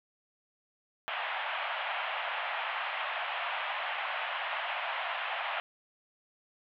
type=band-pass noise; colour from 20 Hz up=pink; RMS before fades=-35 dBFS; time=1.08-5.6 s; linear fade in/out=0 ms; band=650 to 3200 Hz; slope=48 dB/octave; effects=none